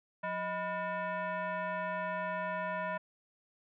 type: tone with frequency modulation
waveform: sine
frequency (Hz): 180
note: F#3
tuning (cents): -47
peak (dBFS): -33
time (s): 0.23-2.98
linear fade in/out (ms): 10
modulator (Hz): 808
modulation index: 1.9
effects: none